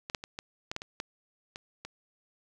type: clicks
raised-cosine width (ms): 0.2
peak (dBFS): -21 / -13 / -23 / -20 / -17 / -16 / -23 / -17 / -23 / -23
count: 10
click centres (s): 0.099 / 0.148 / 0.239 / 0.389 / 0.715 / 0.764 / 0.819 / 1.001 / 1.559 / 1.85
effects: none